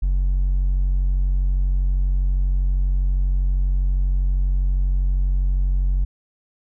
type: tone with hard clipping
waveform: triangle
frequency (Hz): 46.25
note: F#1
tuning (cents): 0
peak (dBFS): -15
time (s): 0.02-6.05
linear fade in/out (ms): 10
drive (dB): 1
effects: none